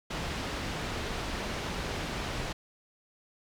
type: low-pass noise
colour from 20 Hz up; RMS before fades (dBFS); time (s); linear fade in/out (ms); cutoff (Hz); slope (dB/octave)
pink; -35; 0.1-2.53; 10; 4800; 12
effects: none